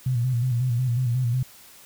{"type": "tone with vibrato", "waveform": "sine", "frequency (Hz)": 123.47, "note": "B2", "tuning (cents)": 0, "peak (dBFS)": -20, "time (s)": [0.06, 1.43], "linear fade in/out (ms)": 5, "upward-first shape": "square", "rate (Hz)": 5.5, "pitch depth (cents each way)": 70, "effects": ["white hiss -49 dBFS RMS until 1.85 s"]}